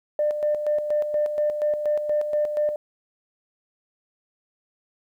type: tone with tremolo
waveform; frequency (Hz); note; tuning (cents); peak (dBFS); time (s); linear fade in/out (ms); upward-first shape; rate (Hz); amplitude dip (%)
sine; 598; D5; +31; -18; 0.19-2.76; 2; square; 4.2; 55
effects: tanh soft clip ceiling -14 dBFS + 10-bit